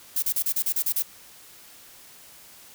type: noise bursts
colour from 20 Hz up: violet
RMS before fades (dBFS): -24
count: 9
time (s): 0.16-1.024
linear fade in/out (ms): 5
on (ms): 64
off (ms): 36
effects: white hiss -49 dBFS RMS until 2.74 s